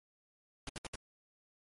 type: noise bursts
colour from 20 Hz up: pink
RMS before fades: -41 dBFS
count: 4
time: 0.67-0.956 s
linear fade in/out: 2 ms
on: 22 ms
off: 66 ms
effects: MP3 48 kbps